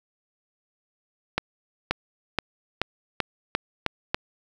accelerating click train, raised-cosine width 0.3 ms, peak -6 dBFS, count 8, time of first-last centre 1.38-4.145 s, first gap 530 ms, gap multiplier 0.9, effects 7-bit

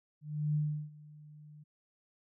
sine tone with ADSR envelope, 150.3 Hz, D3, 40 cents sharp, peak -27 dBFS, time 0.21-1.64 s, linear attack 340 ms, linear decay 350 ms, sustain -23 dB, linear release 14 ms, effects none

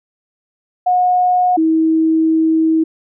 sine tone pair in turn, 725 / 320.7 Hz, F#5 / E4, -35 / -48 cents, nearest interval octave + major second, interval 1413 cents, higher first, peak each -10 dBFS, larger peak neither, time 0.86-1.57 / 1.57-2.84 s, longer second, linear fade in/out 10 ms, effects none

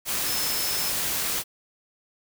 sine tone in noise, 5240 Hz, E8, 11 cents flat, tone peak -31 dBFS, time 0.24-0.93 s, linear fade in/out 50 ms, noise white, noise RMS -27 dBFS, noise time 0.05-1.44 s, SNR -7 dB, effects none

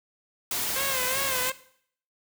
white noise, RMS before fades -29 dBFS, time 0.51-1.5 s, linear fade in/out 2 ms
10% pulse tone with vibrato, 526 Hz, C5, 9 cents sharp, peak -21 dBFS, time 0.76-1.52 s, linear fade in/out 5 ms, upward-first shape sine, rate 2.7 Hz, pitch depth 83 cents each way
effects noise-tail reverb RT60 0.6 s tail -17 dB re dry

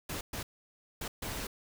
pink noise bursts at uneven times, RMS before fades -38 dBFS, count 4, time 0.09-0.21 / 0.33-0.43 / 1.01-1.08 / 1.22-1.47 s, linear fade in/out 5 ms, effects none

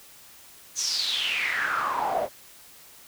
pink noise with band-pass filter sweep, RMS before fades -27 dBFS, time 0.75-2.29 s, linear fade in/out 50 ms, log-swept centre 6500 to 580 Hz, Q 7.8, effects white hiss -50 dBFS RMS until 3.07 s

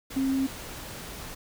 sine tone in noise, 267.8 Hz, C4, 40 cents sharp, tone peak -23 dBFS, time 0.16-0.47 s, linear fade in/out 10 ms, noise pink, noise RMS -40 dBFS, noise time 0.1-1.35 s, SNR +14 dB, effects none

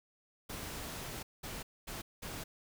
pink noise bursts at uneven times, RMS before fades -43 dBFS, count 4, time 0.49-1.23 / 1.43-1.63 / 1.87-2.02 / 2.22-2.44 s, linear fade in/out 10 ms, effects none

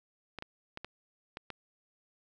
clicks, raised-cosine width 0.3 ms, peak -24 dBFS, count 6, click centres 0.387 / 0.424 / 0.774 / 0.846 / 1.371 / 1.503 s, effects none

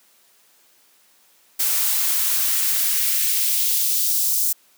blue noise with high-pass filter sweep, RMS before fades -20 dBFS, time 1.59-4.53 s, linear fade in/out 10 ms, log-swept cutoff 490 to 6200 Hz, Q 1, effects white hiss -57 dBFS RMS until 4.77 s + high-pass 200 Hz 12 dB/octave

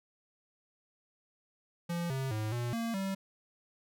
square tone with pitch steps, 171.6 / 133.5 / 108.1 / 120.3 / 230 / 193.6 Hz, F3 / C3 / A2 / B2 / A#3 / G3, -30 / +35 / -30 / -45 / -23 / -21 cents, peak -33 dBFS, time 1.89-3.15 s, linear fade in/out 10 ms, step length 210 ms, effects none

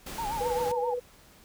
pink noise, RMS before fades -39 dBFS, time 0.06-0.72 s, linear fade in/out 5 ms
sine tone with vibrato, 868 Hz, A5, 24 cents flat, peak -30 dBFS, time 0.18-0.94 s, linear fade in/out 5 ms, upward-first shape sine, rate 7.6 Hz, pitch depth 120 cents each way
sine tone with tremolo, 491.3 Hz, B4, 9 cents flat, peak -25 dBFS, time 0.4-1 s, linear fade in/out 20 ms, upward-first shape sine, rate 19 Hz, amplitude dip 55%
effects pink hiss -56 dBFS RMS until 1.44 s

